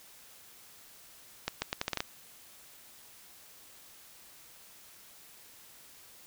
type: accelerating click train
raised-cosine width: 0.2 ms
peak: -13 dBFS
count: 8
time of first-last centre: 1.48-2.005 s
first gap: 140 ms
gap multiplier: 0.78
effects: white hiss -55 dBFS RMS until 6.26 s